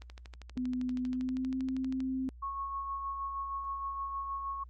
click train, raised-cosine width 0.2 ms, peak -31 dBFS, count 26, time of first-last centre 0.02-2.004 s, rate 12.6 Hz
sine tone with pitch glide, 251.8 to 261.4 Hz, B3 to C4, +34 to -1 cents, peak -31 dBFS, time 0.57-2.29 s, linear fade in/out 0 ms, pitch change +65 cents, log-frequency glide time 1.02-1.57 s
sine tone with tremolo, 1100 Hz, C#6, 14 cents flat, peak -33 dBFS, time 2.42-4.64 s, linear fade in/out 10 ms, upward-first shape sine, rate 6.4 Hz, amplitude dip 35%
effects added 60 Hz sine -48 dBFS peak until 4.69 s + Opus 32 kbps

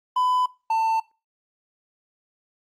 triangle tone pair in turn, 1003 / 893.6 Hz, B5 / A5, +26 / +27 cents, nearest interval major second, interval 199 cents, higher first, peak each -17 dBFS, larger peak neither, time 0.16-0.46 / 0.7-1 s, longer neither, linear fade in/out 5 ms, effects noise-tail reverb RT60 0.3 s tail -21 dB re dry + Opus 24 kbps

